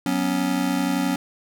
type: chord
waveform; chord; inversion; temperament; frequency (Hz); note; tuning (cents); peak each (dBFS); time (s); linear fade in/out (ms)
square; F# suspended fourth; none; just; 185 / 246.7 / 277.5; F#3 / B3 / C#4; 0 / -2 / +2; -27 / -27 / -24; 0.06-1.16; 2
effects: none